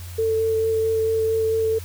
sine tone with vibrato, 444.8 Hz, A4, 19 cents sharp, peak -18 dBFS, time 0.18-1.79 s, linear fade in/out 10 ms, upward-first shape sine, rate 4.5 Hz, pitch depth 10 cents each way, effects added 88 Hz sine -33 dBFS peak until 1.84 s + white hiss -43 dBFS RMS until 1.84 s

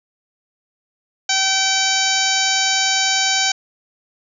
harmonic tone with a mistuned harmonic, 770 Hz, G5, 31 cents flat, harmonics 1 / 2 / 3 / 4 / 5 / 6 / 7 / 8 / 9, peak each -24 / -24 / -24 / -24 / -24 / -24 / -24 / -24 / -24 dBFS, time 1.29-3.52 s, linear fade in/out 5 ms, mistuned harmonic 7, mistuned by +36 cents, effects none

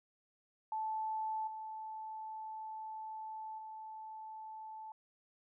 sine tone with level steps, 874 Hz, A5, 12 cents flat, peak -35 / -42 / -45 dBFS, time 0.72-4.92 s, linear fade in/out 2 ms, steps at 1.47 / 3.58 s, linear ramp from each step 5 ms, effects none

